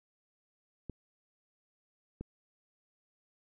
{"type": "clicks", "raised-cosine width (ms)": 3, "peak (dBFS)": -27, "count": 2, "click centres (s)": [0.897, 2.21], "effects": []}